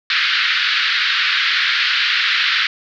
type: band-pass noise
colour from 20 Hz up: pink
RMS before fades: -17 dBFS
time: 0.1-2.67 s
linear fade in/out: 2 ms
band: 1400 to 4500 Hz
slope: 48 dB/octave
effects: none